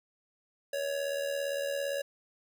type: tone with amplitude modulation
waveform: square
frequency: 560 Hz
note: C#5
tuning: 18 cents sharp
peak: -29 dBFS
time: 0.73-2.02 s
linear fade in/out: 5 ms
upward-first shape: sine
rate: 77.6 Hz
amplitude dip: 60%
effects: none